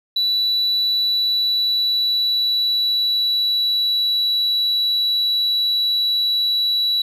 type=tone with pitch glide; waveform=sine; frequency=3951 to 3928 Hz; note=B7 to B7; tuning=0 to -10 cents; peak=-14 dBFS; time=0.16-7.02 s; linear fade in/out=5 ms; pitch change=-10 cents; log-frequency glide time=0.76-4.27 s; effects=tanh soft clip ceiling -14 dBFS + 9-bit